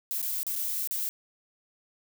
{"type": "noise with dropouts", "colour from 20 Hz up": "violet", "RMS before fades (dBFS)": -31, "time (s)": [0.11, 1.09], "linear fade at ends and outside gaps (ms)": 0, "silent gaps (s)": [[0.217, 0.227], [0.431, 0.467], [0.555, 0.561], [0.874, 0.91]], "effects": []}